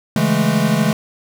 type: chord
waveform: square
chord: A major seventh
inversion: first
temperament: equal with one note detuned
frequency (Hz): 140.53 / 164.81 / 207.7 / 220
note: C#3 / E3 / G#3 / A3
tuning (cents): +24 / 0 / 0 / 0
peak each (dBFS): -22 / -20 / -19 / -20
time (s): 0.16-0.93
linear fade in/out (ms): 2
effects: none